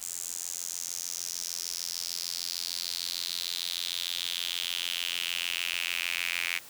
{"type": "tone with high-pass filter sweep", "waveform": "sawtooth", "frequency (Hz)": 86.6, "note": "F2", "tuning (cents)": -14, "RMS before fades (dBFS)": -34, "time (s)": [0.01, 6.59], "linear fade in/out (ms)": 10, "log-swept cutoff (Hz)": [7400, 2300], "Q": 4, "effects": ["white hiss -49 dBFS RMS until 6.69 s"]}